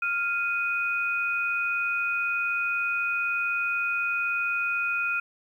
sine tone pair together, 1396.9 / 2489 Hz, F6 / D#7, 0 / 0 cents, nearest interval minor seventh, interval 1000 cents, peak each -27 dBFS, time 0.02-5.2 s, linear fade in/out 5 ms, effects 10-bit

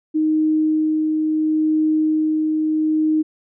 sine tone with tremolo, 311.1 Hz, D#4, in tune, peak -14 dBFS, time 0.14-3.23 s, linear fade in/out 20 ms, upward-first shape sine, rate 0.73 Hz, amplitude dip 25%, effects none

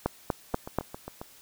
two click trains, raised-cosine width 1 ms, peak -11 / -23 dBFS, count 4 / 6, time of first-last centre 0.06-0.786 / 0.54-1.215 s, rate 4.13 / 7.41 Hz, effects white hiss -54 dBFS RMS until 1.41 s

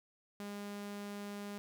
sawtooth tone, 203.7 Hz, G#3, 33 cents flat, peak -38 dBFS, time 0.4-1.58 s, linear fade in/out 0 ms, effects none

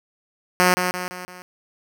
5% pulse tone with echo, 181 Hz, F#3, 38 cents flat, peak -3 dBFS, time 0.6-0.74 s, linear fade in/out 0 ms, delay 170 ms, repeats 4, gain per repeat -6 dB, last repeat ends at 1.42 s, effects none

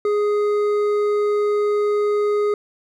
sine tone with hard clipping, 415.3 Hz, G#4, in tune, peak -18 dBFS, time 0.05-2.54 s, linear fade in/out 2 ms, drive 7 dB, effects none

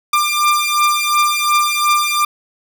sawtooth beating tone pair, 1191 / 1193.8 Hz, D6 / D6, +24 / +28 cents, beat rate 2.8 Hz, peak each -12 dBFS, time 0.13-2.25 s, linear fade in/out 5 ms, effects none

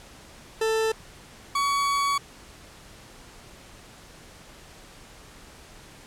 40% pulse tone pair in turn, 442.9 / 1126.7 Hz, A4 / C#6, +11 / +28 cents, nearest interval octave + major third, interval 1617 cents, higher second, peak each -21 dBFS, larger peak neither, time 0.61-0.92 / 1.55-2.18 s, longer second, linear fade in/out 5 ms, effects pink hiss -48 dBFS RMS until 6.06 s + low-pass 10000 Hz 12 dB/octave

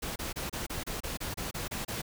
pink noise bursts, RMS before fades -36 dBFS, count 12, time 0.02-2.019 s, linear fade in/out 10 ms, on 140 ms, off 29 ms, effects none

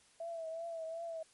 sine tone with vibrato, 659.3 Hz, E5, in tune, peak -39 dBFS, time 0.2-1.23 s, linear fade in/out 5 ms, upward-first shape triangle, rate 2.7 Hz, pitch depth 54 cents each way, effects white hiss -66 dBFS RMS until 1.33 s + MP3 48 kbps

